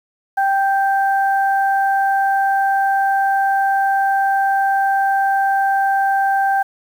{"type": "tone pair together", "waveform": "sine", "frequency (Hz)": [784, 1568], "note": ["G5", "G6"], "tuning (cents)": [0, 0], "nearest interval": "octave", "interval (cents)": 1200, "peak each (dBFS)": [-14, -21], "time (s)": [0.37, 6.63], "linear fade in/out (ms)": 10, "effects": ["7-bit"]}